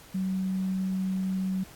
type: tone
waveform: sine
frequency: 188.8 Hz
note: F#3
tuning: 35 cents sharp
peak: -26 dBFS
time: 0.14-1.64 s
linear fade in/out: 10 ms
effects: pink hiss -51 dBFS RMS until 1.75 s + AAC 64 kbps